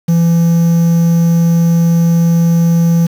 triangle tone with quantisation, 168.1 Hz, E3, 34 cents sharp, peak -5 dBFS, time 0.08-3.07 s, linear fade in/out 10 ms, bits 5, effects none

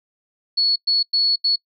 sine tone bursts at uneven times, 4392 Hz, C#8, 17 cents flat, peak -15 dBFS, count 4, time 0.57-0.76 / 0.87-1.03 / 1.13-1.36 / 1.44-1.56 s, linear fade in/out 10 ms, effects noise-tail reverb RT60 0.1 s tail -24 dB re dry

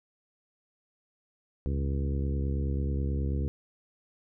harmonic tone with a mistuned harmonic, 69.3 Hz, C#2, in tune, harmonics 1 / 2 / 3 / 4 / 5 / 6 / 7, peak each -28 / -34 / -38 / -40 / -42 / -44 / -45 dBFS, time 1.66-3.48 s, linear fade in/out 0 ms, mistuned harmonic 1, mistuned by +89 cents, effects none

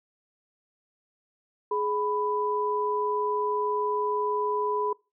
sine tone pair together, 419.1 / 992.8 Hz, G#4 / B5, +16 / +9 cents, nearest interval octave + minor third, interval 1493 cents, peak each -27 dBFS, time 1.71-4.93 s, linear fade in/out 5 ms, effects noise-tail reverb RT60 0.3 s tail -25 dB re dry

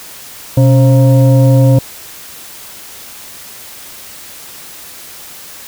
sine tone with frequency modulation, 126.7 Hz, B2, 45 cents sharp, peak -4 dBFS, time 0.57-1.79 s, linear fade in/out 5 ms, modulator 405 Hz, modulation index 0.69, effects white hiss -32 dBFS RMS until 5.67 s

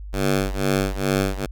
10% pulse ring-modulated tone, 97.2 Hz, G2, 14 cents flat, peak -9 dBFS, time 0.13-1.46 s, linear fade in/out 5 ms, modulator 49.8 Hz, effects added 50 Hz sine -32 dBFS peak until 1.51 s

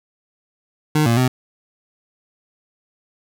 25% pulse tone with pitch steps, 152.7 / 116.6 / 127.6 Hz, D#3 / A#2 / C3, -32 / +1 / -43 cents, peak -10 dBFS, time 0.95-1.28 s, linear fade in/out 5 ms, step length 110 ms, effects none

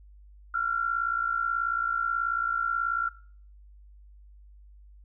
sine tone pair together, 1350 / 1408.4 Hz, E6 / F6, +41 / +14 cents, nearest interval minor second, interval 73 cents, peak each -28 dBFS, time 0.54-3.09 s, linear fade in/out 5 ms, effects noise-tail reverb RT60 0.5 s tail -21 dB re dry + added 50 Hz sine -49 dBFS peak until 5.04 s

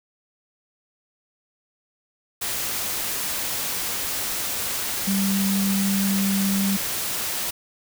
sine tone in noise, 196 Hz, G3, in tune, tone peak -20 dBFS, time 5.07-6.77 s, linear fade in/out 10 ms, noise white, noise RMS -27 dBFS, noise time 2.41-7.51 s, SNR +4 dB, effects none

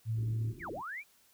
sine tone, 111.9 Hz, A2, 30 cents sharp, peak -30 dBFS, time 0.05-0.54 s, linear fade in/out 50 ms
white low-pass noise, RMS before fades -49 dBFS, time 0.14-0.83 s, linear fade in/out 50 ms, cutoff 390 Hz, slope 96 dB/octave
sine linear two-way sweep, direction down then up, 2489 to 290.8 to 2489 Hz, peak -38 dBFS, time 0.59-1.04 s, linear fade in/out 50 ms, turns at 0.71 s
effects white hiss -66 dBFS RMS until 1.33 s

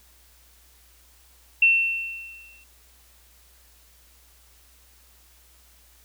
sine tone with exponential decay, 2700 Hz, E7, 41 cents sharp, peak -12 dBFS, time 1.62-2.64 s, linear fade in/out 5 ms, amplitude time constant 220 ms, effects added 60 Hz sine -57 dBFS peak until 6.04 s + white hiss -57 dBFS RMS until 6.04 s

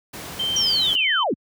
pink noise, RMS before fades -34 dBFS, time 0.13-0.96 s, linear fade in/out 10 ms
sine tone with pitch glide, 3126 to 3074 Hz, G7 to G7, -6 to -35 cents, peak -21 dBFS, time 0.39-1.24 s, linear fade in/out 10 ms, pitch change -29 cents, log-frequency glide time 0.74-0.86 s
sine linear sweep, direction down, 5850 to 174.61 Hz, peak -19 dBFS, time 0.56-1.34 s, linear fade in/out 5 ms
effects high-pass 80 Hz 12 dB/octave

